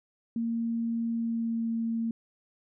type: tone with pitch glide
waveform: sine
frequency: 230.6 to 228.3 Hz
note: A#3 to A#3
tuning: -19 to -36 cents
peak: -27 dBFS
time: 0.36-2.11 s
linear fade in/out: 2 ms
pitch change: -17 cents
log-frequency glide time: 1.11-1.7 s
effects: none